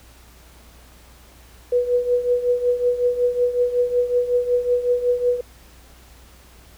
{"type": "tone with tremolo", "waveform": "sine", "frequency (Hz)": 490, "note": "B4", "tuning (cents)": -14, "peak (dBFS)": -13, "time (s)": [1.72, 5.41], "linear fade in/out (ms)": 5, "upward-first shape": "triangle", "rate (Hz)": 5.4, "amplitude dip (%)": 80, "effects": ["added 60 Hz sine -47 dBFS peak until 6.77 s", "pink hiss -50 dBFS RMS until 6.77 s"]}